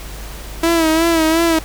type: tone with vibrato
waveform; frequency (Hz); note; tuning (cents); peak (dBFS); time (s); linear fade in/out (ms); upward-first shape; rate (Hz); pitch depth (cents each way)
sawtooth; 326.2; E4; -18; -8; 0.63-1.59; 5; sine; 2.8; 57
effects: added 50 Hz sine -30 dBFS peak until 1.64 s + pink hiss -34 dBFS RMS until 1.64 s